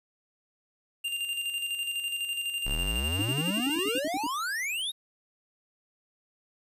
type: tone with tremolo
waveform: square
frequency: 2794 Hz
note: F7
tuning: in tune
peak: -29 dBFS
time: 1.04-4 s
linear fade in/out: 10 ms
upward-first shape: square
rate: 12 Hz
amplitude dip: 45%
type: exponential sweep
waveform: square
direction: up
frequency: 31.31 to 3839 Hz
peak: -30 dBFS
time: 2.65-4.92 s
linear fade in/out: 20 ms
type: tone bursts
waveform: sine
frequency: 291.4 Hz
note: D4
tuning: 13 cents flat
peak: -30 dBFS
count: 12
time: 3.19-4.267 s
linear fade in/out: 2 ms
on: 32 ms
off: 63 ms
effects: resampled to 32000 Hz + 10-bit